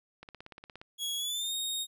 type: click train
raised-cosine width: 0.3 ms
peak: -30 dBFS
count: 11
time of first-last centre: 0.23-0.815 s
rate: 17.1 Hz
type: tone with pitch glide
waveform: sawtooth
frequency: 3334 to 3721 Hz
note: G#7 to A#7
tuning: +6 to -4 cents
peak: -29 dBFS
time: 0.98-1.87 s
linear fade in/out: 50 ms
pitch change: +190 cents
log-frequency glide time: 1.17-1.54 s
effects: none